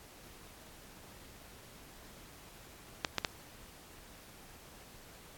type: clicks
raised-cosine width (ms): 0.2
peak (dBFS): -12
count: 3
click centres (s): 3.048 / 3.183 / 3.248
effects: pink hiss -55 dBFS RMS until 5.37 s + AAC 64 kbps